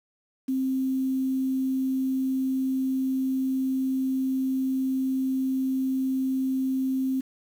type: tone with quantisation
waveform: sine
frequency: 263.2 Hz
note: C4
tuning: 10 cents sharp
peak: -23 dBFS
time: 0.48-7.21 s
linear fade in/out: 10 ms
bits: 8
effects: none